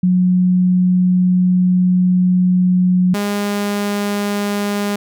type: tone pair in turn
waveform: sine / sawtooth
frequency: 181.8 / 204.1 Hz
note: F#3 / G#3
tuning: -30 / -30 cents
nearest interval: major second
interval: 200 cents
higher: second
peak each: -10 / -13 dBFS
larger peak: first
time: 0.03-3.14 / 3.14-4.96 s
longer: first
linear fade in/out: 5 ms
effects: none